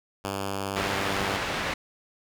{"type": "tone", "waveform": "5% pulse", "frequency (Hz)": 98.3, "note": "G2", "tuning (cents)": 5, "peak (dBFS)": -18, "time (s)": [0.24, 1.37], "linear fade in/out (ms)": 10}
{"type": "low-pass noise", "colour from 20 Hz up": "white", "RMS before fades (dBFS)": -30, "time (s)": [0.76, 1.74], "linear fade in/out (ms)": 5, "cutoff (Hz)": 2300, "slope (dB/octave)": 12}
{"effects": []}